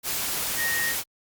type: tone in noise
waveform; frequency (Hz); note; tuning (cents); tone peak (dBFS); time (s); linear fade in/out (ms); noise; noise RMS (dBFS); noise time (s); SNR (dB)
sine; 1864.7; A#6; 0; -25; 0.56-0.95; 50; white; -28; 0.03-1.04; 0
effects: Opus 48 kbps